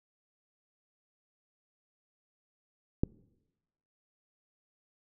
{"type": "click", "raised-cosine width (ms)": 3, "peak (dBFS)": -13, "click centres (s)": 3.035, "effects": ["noise-tail reverb RT60 1.0 s tail -24 dB re dry"]}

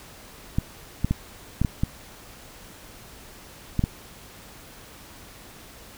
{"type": "clicks", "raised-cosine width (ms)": 5, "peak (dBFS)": -9, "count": 8, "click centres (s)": [0.585, 1.046, 1.11, 1.616, 1.648, 1.835, 3.793, 3.839], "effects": ["pink hiss -46 dBFS RMS until 5.97 s"]}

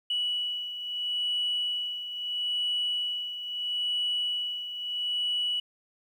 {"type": "beating tone pair", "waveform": "sine", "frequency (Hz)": [2943, 2943.76], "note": ["F#7", "F#7"], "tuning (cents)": [-10, -9], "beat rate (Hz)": 0.76, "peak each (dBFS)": [-28, -34], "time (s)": [0.1, 5.6], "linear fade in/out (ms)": 5, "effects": ["tanh soft clip ceiling -21 dBFS", "10-bit"]}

